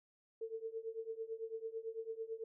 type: tone with tremolo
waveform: sine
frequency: 449 Hz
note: A4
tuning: 35 cents sharp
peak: -37 dBFS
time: 0.41-2.44 s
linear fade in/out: 5 ms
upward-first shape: triangle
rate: 9 Hz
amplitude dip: 95%
effects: none